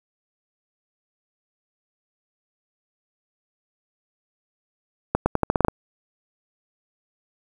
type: accelerating click train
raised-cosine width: 1 ms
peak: -4 dBFS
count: 9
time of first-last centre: 5.15-5.684 s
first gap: 110 ms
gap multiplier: 0.85
effects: 7-bit